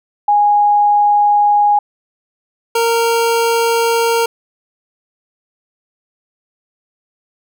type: tone pair in turn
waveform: sine / 25% pulse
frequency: 826 / 462.5 Hz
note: G#5 / A#4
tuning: -10 / -14 cents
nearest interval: minor seventh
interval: 1004 cents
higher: first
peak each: -8 dBFS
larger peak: neither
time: 0.28-1.79 / 2.75-4.26 s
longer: neither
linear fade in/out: 5 ms
effects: none